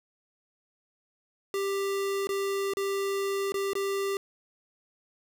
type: tone with dropouts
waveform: square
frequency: 394.5 Hz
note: G4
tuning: 11 cents sharp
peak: -28 dBFS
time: 1.54-4.17 s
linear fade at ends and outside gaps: 1 ms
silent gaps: 2.271-2.291 / 2.736-2.77 / 3.521-3.542 / 3.733-3.753 s
effects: none